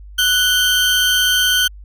40% pulse tone pair together, 1480 / 3136 Hz, F#6 / G7, 0 / 0 cents, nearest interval octave + minor second, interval 1300 cents, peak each -16 / -14 dBFS, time 0.18-1.68 s, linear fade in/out 10 ms, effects added 50 Hz sine -34 dBFS peak until 1.84 s

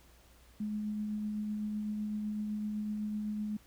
sine tone with tremolo, 211.2 Hz, G#3, 29 cents sharp, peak -32 dBFS, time 0.6-3.57 s, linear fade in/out 5 ms, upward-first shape triangle, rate 7.9 Hz, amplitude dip 25%, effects added 60 Hz sine -61 dBFS peak until 3.66 s + pink hiss -63 dBFS RMS until 3.66 s

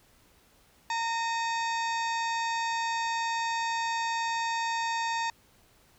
harmonic tone with a mistuned harmonic, 919 Hz, A#5, 25 cents flat, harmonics 1 / 2 / 3 / 4 / 5 / 6 / 7 / 8, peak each -29 / -35 / -39 / -41 / -43 / -45 / -46 / -47 dBFS, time 0.9-5.3 s, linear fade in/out 2 ms, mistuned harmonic 3, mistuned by -140 cents, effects pink hiss -62 dBFS RMS until 5.98 s

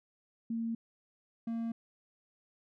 sine / triangle tone pair in turn, 228.7 / 229.5 Hz, A#3 / A#3, -33 / -27 cents, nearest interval unison, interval 6 cents, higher second, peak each -32 / -31 dBFS, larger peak second, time 0.5-0.75 / 1.47-1.72 s, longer neither, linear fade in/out 5 ms, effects none

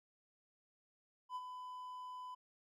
triangle tone with ADSR envelope, 1003 Hz, B5, 26 cents sharp, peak -37 dBFS, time 1.29-2.35 s, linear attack 67 ms, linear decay 40 ms, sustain -7 dB, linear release 10 ms, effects none

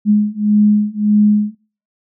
sine beating tone pair, 208.4 / 210.1 Hz, G#3 / G#3, +6 / +20 cents, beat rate 1.7 Hz, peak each -13 / -12 dBFS, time 0.05-1.55 s, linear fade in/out 50 ms, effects noise-tail reverb RT60 0.4 s tail -23 dB re dry

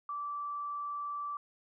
sine tone, 1163 Hz, D6, 17 cents flat, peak -35 dBFS, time 0.09-1.37 s, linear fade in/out 2 ms, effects none

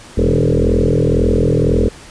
sine tone with frequency modulation, 167.1 Hz, E3, 24 cents sharp, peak -10 dBFS, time 0.17-1.89 s, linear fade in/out 10 ms, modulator 42 Hz, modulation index 7.9, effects pink hiss -38 dBFS RMS until 2.1 s + resampled to 22050 Hz

